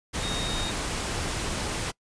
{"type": "tone in noise", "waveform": "sine", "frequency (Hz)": 3729, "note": "A#7", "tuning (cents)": 0, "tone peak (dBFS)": -32, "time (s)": [0.22, 0.72], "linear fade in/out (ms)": 20, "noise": "pink", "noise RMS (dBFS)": -30, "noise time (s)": [0.13, 1.92], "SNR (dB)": -5, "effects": ["noise-tail reverb RT60 0.1 s tail -24 dB re dry", "resampled to 22050 Hz"]}